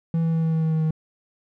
triangle tone with pitch steps, 164.81 / 163.77 / 162.73 / 161.7 / 160.67 / 159.66 / 158.65 / 157.64 Hz, E3 / E3 / E3 / E3 / E3 / D#3 / D#3 / D#3, 0 / -11 / -22 / -33 / -44 / +45 / +34 / +23 cents, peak -17 dBFS, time 0.14-0.908 s, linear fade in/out 2 ms, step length 96 ms, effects none

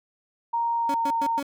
sine tone with pitch glide, 932.3 to 917.9 Hz, A#5 to A#5, 0 to -27 cents, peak -22 dBFS, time 0.53-1.4 s, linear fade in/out 10 ms, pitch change -27 cents, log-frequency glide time 0.76-1.02 s
30% pulse tone bursts, 280.7 Hz, C#4, 22 cents sharp, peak -26 dBFS, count 4, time 0.89-1.428 s, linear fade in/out 2 ms, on 52 ms, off 110 ms
effects none

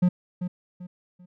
triangle tone with echo, 179.2 Hz, F3, 45 cents sharp, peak -14 dBFS, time 0.02-0.09 s, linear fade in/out 10 ms, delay 390 ms, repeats 3, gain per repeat -10 dB, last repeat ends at 1.26 s, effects none

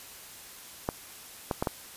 clicks, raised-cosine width 1 ms, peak -13 dBFS, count 4, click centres 0.889 / 1.512 / 1.625 / 1.672 s, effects white hiss -47 dBFS RMS until 1.96 s + resampled to 32000 Hz

